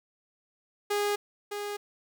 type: tone with echo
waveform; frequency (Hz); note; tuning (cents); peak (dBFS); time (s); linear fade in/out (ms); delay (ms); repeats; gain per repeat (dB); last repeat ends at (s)
sawtooth; 411.1; G#4; -18; -22; 0.9-1.16; 10; 610; 1; -7; 1.77
effects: none